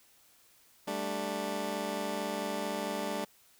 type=chord; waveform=15% pulse; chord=G suspended second; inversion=none; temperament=just; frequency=196 / 220.5 / 294 Hz; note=G3 / A3 / D4; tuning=0 / +4 / +2 cents; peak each=-32 dBFS; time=0.87-3.25 s; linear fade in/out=10 ms; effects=white hiss -63 dBFS RMS until 3.59 s